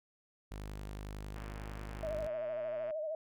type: tone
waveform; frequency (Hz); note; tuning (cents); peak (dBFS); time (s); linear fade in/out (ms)
sawtooth; 51; G#1; -31; -38; 0.51-2.27; 5
type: click train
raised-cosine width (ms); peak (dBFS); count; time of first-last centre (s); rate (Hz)
0.5; -36; 182; 1.36-2.907; 117
type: tone with vibrato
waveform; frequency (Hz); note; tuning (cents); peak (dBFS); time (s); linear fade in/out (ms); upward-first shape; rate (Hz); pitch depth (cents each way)
sine; 622.3; D#5; 0; -35; 2.03-3.15; 2; sine; 13; 69
effects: none

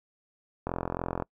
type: click train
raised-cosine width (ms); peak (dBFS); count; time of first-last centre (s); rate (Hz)
1; -16; 25; 0.67-1.223; 43.4
effects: noise-tail reverb RT60 0.1 s tail -26 dB re dry

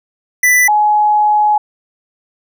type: tone pair in turn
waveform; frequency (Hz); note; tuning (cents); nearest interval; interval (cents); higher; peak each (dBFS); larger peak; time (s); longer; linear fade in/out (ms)
square / sine; 1986 / 842.3; B6 / G#5; +9 / +24; octave + minor third; 1485; first; -8; neither; 0.43-0.68 / 0.68-1.58; second; 5
effects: none

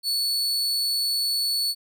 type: tone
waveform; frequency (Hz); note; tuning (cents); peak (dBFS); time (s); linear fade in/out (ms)
40% pulse; 4435; C#8; 0; -21; 0.03-1.75; 50
effects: none

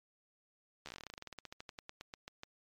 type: slowing click train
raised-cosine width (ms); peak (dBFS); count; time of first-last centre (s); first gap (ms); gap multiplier
0.2; -28; 28; 0.86-2.434; 13; 1.1
effects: MP3 96 kbps

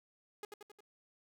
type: tone with echo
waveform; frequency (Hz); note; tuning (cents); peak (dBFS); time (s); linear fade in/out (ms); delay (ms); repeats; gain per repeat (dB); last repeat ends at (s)
sawtooth; 415.3; G#4; 0; -38; 0.43-0.45; 2; 89; 4; -4; 0.806
effects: none

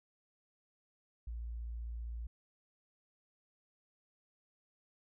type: tone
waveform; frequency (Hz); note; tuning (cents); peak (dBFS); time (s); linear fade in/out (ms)
sine; 57.7; A#1; -17; -39; 1.27-2.27; 5
effects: none

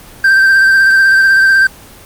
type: tone with vibrato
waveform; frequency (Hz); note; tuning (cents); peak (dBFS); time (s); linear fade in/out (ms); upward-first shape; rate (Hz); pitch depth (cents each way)
triangle; 1568; G6; 0; -3; 0.24-1.67; 5; sine; 16; 24
effects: pink hiss -36 dBFS RMS until 2.05 s + Opus 24 kbps

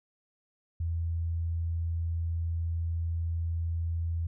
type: tone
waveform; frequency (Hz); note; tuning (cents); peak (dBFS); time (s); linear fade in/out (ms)
sine; 83.4; E2; +21; -28; 0.8-4.27; 5
effects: none

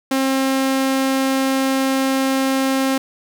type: tone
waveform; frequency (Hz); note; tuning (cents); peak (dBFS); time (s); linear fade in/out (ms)
sawtooth; 267; C4; +35; -12; 0.11-2.98; 5
effects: 9-bit

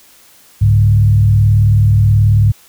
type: tone with frequency modulation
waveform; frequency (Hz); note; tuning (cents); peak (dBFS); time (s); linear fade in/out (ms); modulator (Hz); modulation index
sine; 103.83; G#2; 0; -6; 0.61-2.52; 10; 38.6; 0.67
effects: white hiss -45 dBFS RMS until 2.68 s

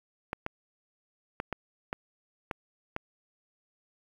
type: clicks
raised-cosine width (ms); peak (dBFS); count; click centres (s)
0.5; -17; 7; 0.331 / 0.464 / 1.401 / 1.527 / 1.929 / 2.512 / 2.964
effects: 8-bit

